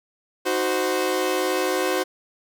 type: chord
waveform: sawtooth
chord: C diminished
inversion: first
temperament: equal with one note detuned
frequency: 311.1 / 370 / 518.7 Hz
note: Eb4 / Gb4 / C5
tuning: 0 / 0 / -15 cents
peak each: -25 / -20 / -21 dBFS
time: 0.45-2.04 s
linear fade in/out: 20 ms
effects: none